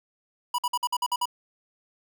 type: tone bursts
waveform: square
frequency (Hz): 977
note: B5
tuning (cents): -19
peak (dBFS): -24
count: 8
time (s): 0.54-1.256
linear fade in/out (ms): 5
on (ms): 44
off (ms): 52
effects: none